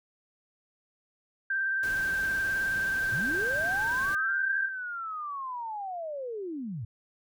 sine tone with vibrato, 1568 Hz, G6, in tune, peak -26 dBFS, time 1.5-4.69 s, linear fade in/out 5 ms, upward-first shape sine, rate 19 Hz, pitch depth 25 cents each way
pink noise, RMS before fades -42 dBFS, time 1.83-4.15 s, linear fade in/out 2 ms
sine linear two-way sweep, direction up then down, 96.9 to 1661.2 to 96.9 Hz, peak -33 dBFS, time 3.12-6.85 s, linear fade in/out 5 ms, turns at 4.56 s
effects none

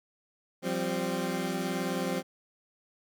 20% pulse chord, F suspended second, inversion none, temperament equal with one note detuned, 174.61 / 193.86 / 261.6 Hz, F3 / G3 / C4, 0 / -19 / 0 cents, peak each -29 dBFS, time 0.62-2.23 s, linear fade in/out 50 ms, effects none

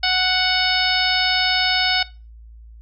harmonic tone, 740 Hz, F#5, in tune, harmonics 1 / 2 / 3 / 4 / 5 / 6 / 7, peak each -24 / -24 / -24 / -24 / -24 / -24 / -24 dBFS, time 0.03-2.03 s, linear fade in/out 5 ms, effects noise-tail reverb RT60 0.3 s tail -20 dB re dry + added 56 Hz sine -39 dBFS peak until 2.81 s

